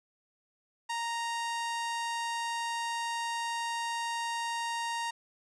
sawtooth tone, 931 Hz, A#5, 2 cents flat, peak -28 dBFS, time 0.89-5.11 s, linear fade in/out 10 ms, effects resampled to 22050 Hz

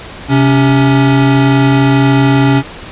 square tone pair together, 131.8 / 279.3 Hz, C3 / C#4, +13 / +13 cents, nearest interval octave + minor second, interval 1300 cents, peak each -10 dBFS, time 0.28-2.63 s, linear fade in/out 50 ms, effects pink hiss -29 dBFS RMS until 2.91 s + resampled to 8000 Hz

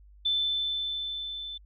sine tone with level ramp, 3526 Hz, A7, 3 cents sharp, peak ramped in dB -23 to -36 dBFS, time 0.25-1.58 s, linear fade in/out 10 ms, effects added 50 Hz sine -51 dBFS peak until 1.65 s

